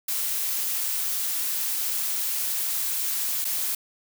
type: noise with dropouts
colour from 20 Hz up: blue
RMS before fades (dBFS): -27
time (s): 0.08-3.75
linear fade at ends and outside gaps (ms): 5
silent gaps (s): 3.445-3.45
effects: none